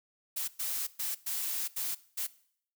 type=noise bursts at uneven times; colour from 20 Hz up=blue; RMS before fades=-34 dBFS; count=6; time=0.36-0.48 / 0.59-0.87 / 0.99-1.15 / 1.26-1.68 / 1.76-1.95 / 2.17-2.27 s; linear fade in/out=10 ms; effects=noise-tail reverb RT60 0.6 s tail -19 dB re dry